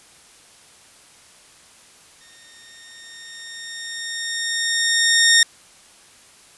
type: tone with exponential growth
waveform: 15% pulse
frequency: 1842 Hz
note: A#6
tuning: 21 cents flat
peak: -4 dBFS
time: 2.21-5.43 s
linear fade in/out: 2 ms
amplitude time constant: 700 ms
effects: white hiss -49 dBFS RMS until 6.57 s + resampled to 24000 Hz